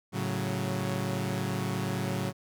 sawtooth chord, F# minor, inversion first, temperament equal, 110 / 138.59 / 185 Hz, A2 / C#3 / F#3, 0 / 0 / 0 cents, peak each -30 / -30 / -29 dBFS, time 0.12-2.33 s, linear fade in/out 50 ms, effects none

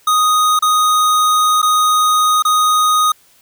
square tone with dropouts, 1244.5 Hz, D#6, in tune, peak -11 dBFS, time 0.07-3.12 s, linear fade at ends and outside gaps 5 ms, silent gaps 0.591-0.623 / 1.618-1.627 / 2.424-2.45 s, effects white hiss -51 dBFS RMS until 3.41 s

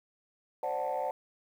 sine chord, D dominant seventh, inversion third, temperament equal, 523.3 / 587.3 / 740 / 880 Hz, C5 / D5 / F#5 / A5, 0 / 0 / 0 / 0 cents, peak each -35 / -35 / -34 / -35 dBFS, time 0.63-1.11 s, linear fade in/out 2 ms, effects tanh soft clip ceiling -24 dBFS + 10-bit

